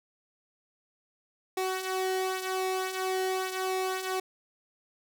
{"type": "tone with flanger", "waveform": "sawtooth", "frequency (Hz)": 375.4, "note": "F#4", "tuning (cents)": 25, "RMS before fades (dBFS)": -31, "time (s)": [1.57, 4.2], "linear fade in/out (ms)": 5, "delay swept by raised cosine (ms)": [2, 3.5], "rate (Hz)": 0.91, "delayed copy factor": -0.55, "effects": []}